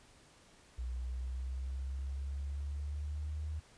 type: exponential sweep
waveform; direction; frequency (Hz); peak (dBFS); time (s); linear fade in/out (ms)
sine; up; 60.8 to 77.4; -36; 0.78-3.6; 10
effects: pink hiss -62 dBFS RMS until 3.77 s + resampled to 22050 Hz